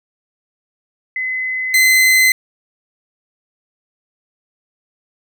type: tone pair in turn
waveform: sine / 40% pulse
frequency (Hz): 2032 / 2047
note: B6 / C7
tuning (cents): +49 / -38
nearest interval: unison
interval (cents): 13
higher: second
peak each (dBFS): -18 / -8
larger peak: second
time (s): 1.16-1.74 / 1.74-2.32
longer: neither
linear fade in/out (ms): 2
effects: none